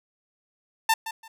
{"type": "tone with echo", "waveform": "sawtooth", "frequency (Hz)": 894, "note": "A5", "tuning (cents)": 27, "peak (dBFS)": -14, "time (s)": [0.89, 0.94], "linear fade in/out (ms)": 5, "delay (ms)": 170, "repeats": 2, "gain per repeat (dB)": -13, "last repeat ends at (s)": 1.28, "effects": []}